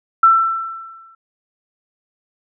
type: tone with exponential decay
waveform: sine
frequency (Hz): 1338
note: E6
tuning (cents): +25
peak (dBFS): -5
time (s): 0.23-1.15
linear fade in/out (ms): 5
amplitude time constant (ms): 200
effects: none